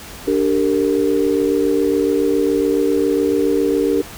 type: chord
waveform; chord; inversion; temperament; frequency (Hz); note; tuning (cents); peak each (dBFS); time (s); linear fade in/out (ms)
sine; G minor; second; equal with one note detuned; 293.7 / 392 / 459.2; D4 / G4 / Bb4; 0 / 0 / -26; -18; 0.27-4.02; 10
effects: pink hiss -35 dBFS RMS until 4.17 s